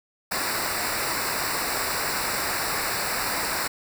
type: noise with comb filter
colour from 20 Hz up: pink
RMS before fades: -27 dBFS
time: 0.31-3.68 s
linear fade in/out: 10 ms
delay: 0.31 ms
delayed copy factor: -0.85
effects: none